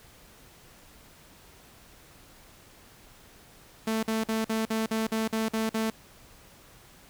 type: tone bursts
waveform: sawtooth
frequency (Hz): 221.6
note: A3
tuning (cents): +13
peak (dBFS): -22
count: 10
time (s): 3.87-5.902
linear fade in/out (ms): 5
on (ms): 160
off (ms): 48
effects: pink hiss -54 dBFS RMS until 7.09 s